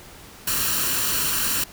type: noise with comb filter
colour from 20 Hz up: white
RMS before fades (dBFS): -23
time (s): 0.47-1.64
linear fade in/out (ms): 5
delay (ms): 0.7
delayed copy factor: +0.6
effects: pink hiss -44 dBFS RMS until 1.72 s